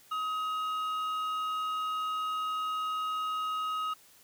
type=tone pair together; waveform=triangle; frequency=1264.6 / 2839 Hz; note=D#6 / F7; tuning=+28 / +28 cents; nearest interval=octave + major second; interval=1400 cents; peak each=-28 / -40 dBFS; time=0.11-3.94 s; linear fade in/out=10 ms; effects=tanh soft clip ceiling -24 dBFS + white hiss -59 dBFS RMS until 4.23 s